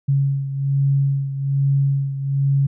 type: beating tone pair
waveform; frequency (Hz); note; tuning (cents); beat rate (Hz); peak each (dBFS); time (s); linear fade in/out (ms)
sine; 138.1 / 139.3; C#3 / C#3; -6 / +9; 1.2; -17 / -23; 0.08-2.67; 10
effects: none